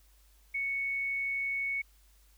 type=tone; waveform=sine; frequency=2217 Hz; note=C#7; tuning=in tune; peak=-30 dBFS; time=0.54-1.82 s; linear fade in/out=10 ms; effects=added 50 Hz sine -60 dBFS peak until 2.37 s + white hiss -67 dBFS RMS until 2.37 s